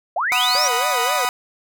sine linear sweep, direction up, 587.3 to 5950 Hz, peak -18 dBFS, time 0.16-0.68 s, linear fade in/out 5 ms
sawtooth chord, B major, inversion second, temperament equal, 740 / 987.8 / 1244.5 Hz, F#5 / B5 / D#6, 0 / 0 / 0 cents, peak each -19 dBFS, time 0.32-1.29 s, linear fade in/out 0 ms
40% pulse tone with vibrato, 530 Hz, C5, 22 cents sharp, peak -24 dBFS, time 0.55-1.25 s, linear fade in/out 0 ms, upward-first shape sine, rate 3.8 Hz, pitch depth 240 cents each way
effects none

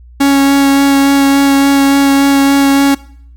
45% pulse tone with vibrato, 277.2 Hz, C#4, in tune, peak -6 dBFS, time 0.2-2.95 s, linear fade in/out 10 ms, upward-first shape sine, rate 3.5 Hz, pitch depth 10 cents each way, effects noise-tail reverb RT60 0.6 s tail -21 dB re dry + added 60 Hz sine -34 dBFS peak until 3.36 s

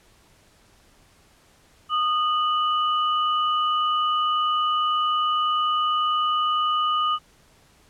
sine tone pair together, 1230.9 / 2960 Hz, D#6 / F#7, -19 / 0 cents, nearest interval octave + minor third, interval 1519 cents, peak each -20 / -28 dBFS, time 1.89-7.19 s, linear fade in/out 50 ms, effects pink hiss -57 dBFS RMS until 7.89 s + low-pass 11000 Hz 12 dB/octave

